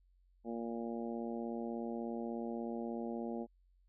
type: harmonic tone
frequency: 116.54 Hz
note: A#2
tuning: in tune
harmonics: 2 / 3 / 4 / 5 / 6 / 7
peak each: -40 / -44 / -46 / -48 / -50 / -51 dBFS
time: 0.44-3.47 s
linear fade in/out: 50 ms
effects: added 45 Hz sine -66 dBFS peak until 3.88 s

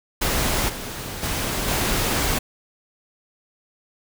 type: noise with level steps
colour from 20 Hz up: pink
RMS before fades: -22 / -32 / -25 / -22 dBFS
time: 0.21-2.39 s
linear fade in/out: 10 ms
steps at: 0.68 / 1.22 / 1.67 s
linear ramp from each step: 20 ms
effects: none

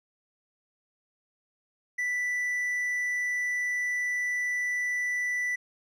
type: tone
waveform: triangle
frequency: 1975.5 Hz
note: B6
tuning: in tune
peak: -25 dBFS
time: 1.98-5.56 s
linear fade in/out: 10 ms
effects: resampled to 32000 Hz

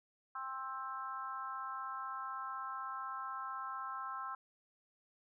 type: harmonic tone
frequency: 264.1 Hz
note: C4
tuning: 16 cents sharp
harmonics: 3 / 4 / 5 / 6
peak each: -50 / -43 / -43 / -53 dBFS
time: 0.35-4.35 s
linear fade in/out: 5 ms
effects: none

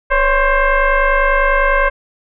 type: tone with frequency modulation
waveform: sine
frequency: 510 Hz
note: C5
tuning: 44 cents flat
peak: -10 dBFS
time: 0.1-1.9 s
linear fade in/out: 20 ms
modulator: 535 Hz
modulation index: 2.8
effects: none

